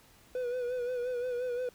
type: tone with vibrato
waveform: triangle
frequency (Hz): 493.9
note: B4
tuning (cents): 0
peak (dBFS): -29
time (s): 0.35-1.69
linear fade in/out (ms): 2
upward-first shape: sine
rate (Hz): 5.7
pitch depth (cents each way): 48
effects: pink hiss -60 dBFS RMS until 1.74 s